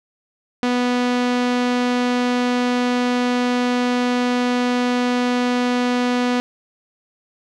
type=tone with low-pass filter; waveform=sawtooth; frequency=246.4 Hz; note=B3; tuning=4 cents flat; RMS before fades=-19 dBFS; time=0.63-6.4 s; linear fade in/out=0 ms; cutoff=4700 Hz; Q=0.83; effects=none